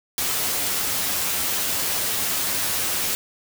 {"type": "noise with comb filter", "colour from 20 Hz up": "white", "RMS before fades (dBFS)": -24, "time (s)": [0.18, 3.15], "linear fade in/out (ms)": 0, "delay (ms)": 11, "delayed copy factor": 0.5, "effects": []}